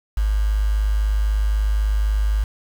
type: tone with quantisation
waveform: sine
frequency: 51.91 Hz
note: G#1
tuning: in tune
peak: -16 dBFS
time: 0.17-2.44 s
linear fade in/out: 5 ms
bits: 6
effects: none